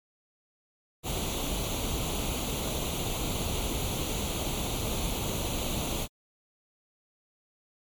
pink noise with comb filter, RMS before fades -31 dBFS, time 1.03-6.08 s, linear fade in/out 50 ms, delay 0.29 ms, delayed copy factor +0.75, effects MP3 96 kbps

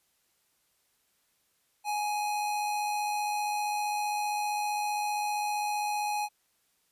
square tone with amplitude modulation, 835 Hz, G#5, 9 cents sharp, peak -28 dBFS, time 1.84-6.29 s, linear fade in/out 50 ms, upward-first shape sine, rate 95.3 Hz, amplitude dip 30%, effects white hiss -72 dBFS RMS until 6.91 s + resampled to 32000 Hz

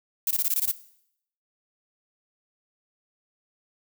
violet noise bursts, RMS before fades -24 dBFS, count 8, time 0.27-0.714 s, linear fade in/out 2 ms, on 38 ms, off 20 ms, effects noise-tail reverb RT60 0.7 s tail -17 dB re dry

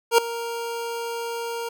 25% pulse tone with ADSR envelope, 466.2 Hz, A#4, in tune, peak -7 dBFS, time 0.11-1.69 s, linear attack 72 ms, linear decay 3 ms, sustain -17 dB, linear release 6 ms, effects none

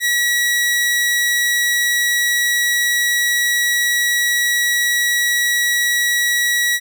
sawtooth tone, 1927 Hz, B6, 43 cents flat, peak -11 dBFS, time 0-6.8 s, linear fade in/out 50 ms, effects none

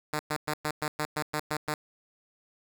5% pulse tone bursts, 151.6 Hz, D#3, 45 cents flat, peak -17 dBFS, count 10, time 0.13-1.74 s, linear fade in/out 2 ms, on 62 ms, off 110 ms, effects none

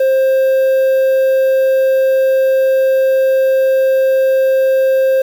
triangle tone with quantisation, 529 Hz, C5, 19 cents sharp, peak -7 dBFS, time 0-5.22 s, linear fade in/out 5 ms, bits 6, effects none

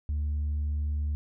sine tone with tanh clipping, 74.2 Hz, D2, 18 cents sharp, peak -27 dBFS, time 0.09-1.15 s, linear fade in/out 0 ms, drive 1 dB, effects none

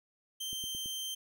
sawtooth tone, 3133 Hz, G7, 2 cents flat, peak -33 dBFS, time 0.4-1.15 s, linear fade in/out 10 ms
click train, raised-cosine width 3 ms, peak -37 dBFS, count 4, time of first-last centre 0.53-0.859 s, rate 9.12 Hz
effects none

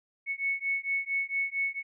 sine beating tone pair, 2207 / 2211.4 Hz, C#7 / C#7, -8 / -5 cents, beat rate 4.4 Hz, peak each -31 dBFS, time 0.26-1.83 s, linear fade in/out 50 ms, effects none

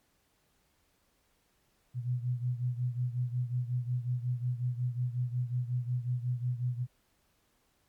sine beating tone pair, 122.3 / 127.8 Hz, B2 / C3, -16 / -40 cents, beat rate 5.5 Hz, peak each -31 / -35 dBFS, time 1.94-6.87 s, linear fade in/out 50 ms, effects pink hiss -72 dBFS RMS until 7.88 s + MP3 96 kbps

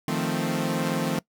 sawtooth chord, F dominant seventh, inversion third, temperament equal, 155.56 / 174.61 / 220 / 261.6 Hz, Eb3 / F3 / A3 / C4, 0 / 0 / 0 / 0 cents, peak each -26 dBFS, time 0.08-1.19 s, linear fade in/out 2 ms, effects noise-tail reverb RT60 0.1 s tail -22 dB re dry

